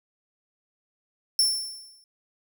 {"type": "tone with exponential decay", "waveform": "sawtooth", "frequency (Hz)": 5390, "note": "E8", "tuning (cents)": 38, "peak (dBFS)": -14, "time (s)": [1.39, 2.04], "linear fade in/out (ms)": 1, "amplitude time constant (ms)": 140, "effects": []}